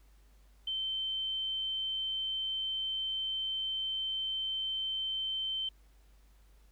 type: tone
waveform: sine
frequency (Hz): 3097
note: G7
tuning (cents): -22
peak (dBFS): -32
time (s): 0.67-5.69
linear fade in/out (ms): 5
effects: added 50 Hz sine -58 dBFS peak until 6.71 s + pink hiss -70 dBFS RMS until 6.71 s